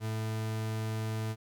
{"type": "tone", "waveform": "40% pulse", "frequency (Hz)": 110, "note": "A2", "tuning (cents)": 0, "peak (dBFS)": -31, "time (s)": [0, 1.36], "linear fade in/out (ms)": 50, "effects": ["12-bit"]}